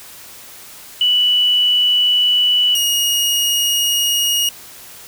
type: tone pair in turn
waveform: sine / sawtooth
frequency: 2960 / 2874 Hz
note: F#7 / F7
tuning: 0 / +49 cents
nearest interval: minor second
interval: 51 cents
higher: first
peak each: -11 dBFS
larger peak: neither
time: 1.01-2.75 / 2.75-4.49 s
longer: neither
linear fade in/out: 2 ms
effects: white hiss -38 dBFS RMS until 5.07 s